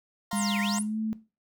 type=chord; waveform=sawtooth; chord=F suspended fourth; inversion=none; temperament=equal; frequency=698.5 / 932.3 / 1046.5 Hz; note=F5 / Bb5 / C6; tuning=0 / 0 / 0 cents; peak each=-33 dBFS; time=0.31-0.79 s; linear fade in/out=5 ms
type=tone with pitch glide; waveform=sine; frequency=204.3 to 219 Hz; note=G#3 to A3; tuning=-28 to -8 cents; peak=-27 dBFS; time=0.33-1.13 s; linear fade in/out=0 ms; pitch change=+120 cents; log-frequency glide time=0.71-0.98 s
type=exponential two-way sweep; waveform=sine; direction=down then up; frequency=11840 to 1807 to 11840 Hz; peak=-31 dBFS; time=0.35-0.83 s; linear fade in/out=20 ms; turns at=0.6 s
effects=noise-tail reverb RT60 0.3 s tail -17 dB re dry